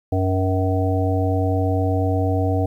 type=harmonic tone with a mistuned harmonic; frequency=94.4 Hz; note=F#2; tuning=35 cents sharp; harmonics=1 / 3 / 5 / 7 / 8; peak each=-19 / -24 / -26 / -27 / -28 dBFS; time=0.12-2.66 s; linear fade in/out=5 ms; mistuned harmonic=7; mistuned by=-37 cents; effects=9-bit